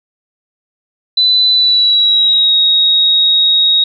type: tone with pitch glide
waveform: sine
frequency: 3999 to 3775 Hz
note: B7 to A#7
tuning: +21 to +21 cents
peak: -7 dBFS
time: 1.17-3.84 s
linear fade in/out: 5 ms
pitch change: -100 cents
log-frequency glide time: 1.52-2.54 s
effects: none